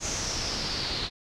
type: noise with low-pass filter sweep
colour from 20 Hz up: pink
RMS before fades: -31 dBFS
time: 0-1.1 s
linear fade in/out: 50 ms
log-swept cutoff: 6500 to 4100 Hz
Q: 5.9
effects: none